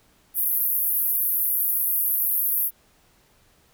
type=band-pass noise; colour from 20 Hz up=white; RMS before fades=-23 dBFS; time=0.34-2.71 s; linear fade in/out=50 ms; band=11000 to 16000 Hz; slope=96 dB/octave; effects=pink hiss -60 dBFS RMS until 3.73 s